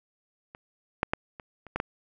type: clicks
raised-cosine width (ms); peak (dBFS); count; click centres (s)
0.5; -28 / -8 / -10 / -26 / -30 / -14 / -12; 7; 0.549 / 1.031 / 1.135 / 1.398 / 1.667 / 1.76 / 1.801
effects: none